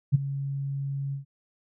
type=tone with ADSR envelope; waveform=sine; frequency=138.59 Hz; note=C#3; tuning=in tune; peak=-13 dBFS; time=0.12-1.25 s; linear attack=28 ms; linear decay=16 ms; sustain=-15 dB; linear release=120 ms; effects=none